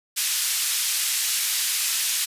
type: band-pass noise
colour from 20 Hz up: white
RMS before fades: -24 dBFS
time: 0.16-2.26 s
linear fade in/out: 20 ms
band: 2300 to 12000 Hz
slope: 12 dB/octave
effects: resampled to 32000 Hz

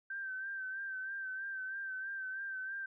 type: tone with vibrato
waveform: sine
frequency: 1557 Hz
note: G6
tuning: 12 cents flat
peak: -38 dBFS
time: 0.1-2.86 s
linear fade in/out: 5 ms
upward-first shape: sine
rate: 3.1 Hz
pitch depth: 41 cents each way
effects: none

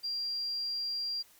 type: tone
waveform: sine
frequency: 4760 Hz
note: D8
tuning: 22 cents sharp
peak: -32 dBFS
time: 0.03-1.23 s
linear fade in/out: 20 ms
effects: white hiss -61 dBFS RMS until 1.39 s

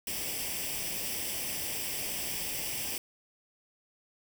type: noise with comb filter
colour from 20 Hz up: white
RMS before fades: -35 dBFS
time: 0.07-2.98 s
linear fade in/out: 2 ms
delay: 0.37 ms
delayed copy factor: +0.7
effects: none

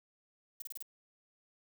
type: noise bursts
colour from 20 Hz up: violet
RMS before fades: -43 dBFS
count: 5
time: 0.6-0.825 s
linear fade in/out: 2 ms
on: 21 ms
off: 30 ms
effects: none

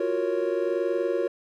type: chord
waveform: triangle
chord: Gb major seventh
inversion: third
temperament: equal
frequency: 349.2 / 370 / 466.2 / 554.4 Hz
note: F4 / Gb4 / Bb4 / Db5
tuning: 0 / 0 / 0 / 0 cents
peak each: -27 dBFS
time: 0-1.28 s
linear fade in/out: 5 ms
effects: none

